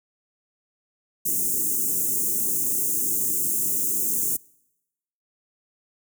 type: band-stop noise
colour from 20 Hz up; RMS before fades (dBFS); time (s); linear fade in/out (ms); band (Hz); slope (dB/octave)
white; -24; 1.25-4.37; 10; 410 to 6600; 48
effects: noise-tail reverb RT60 0.9 s tail -25 dB re dry + high-pass 150 Hz 12 dB/octave